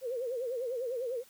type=tone with vibrato; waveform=sine; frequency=493.9 Hz; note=B4; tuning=in tune; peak=-32 dBFS; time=0.01-1.24 s; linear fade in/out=50 ms; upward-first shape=sine; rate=10 Hz; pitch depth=130 cents each way; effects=white hiss -60 dBFS RMS until 1.29 s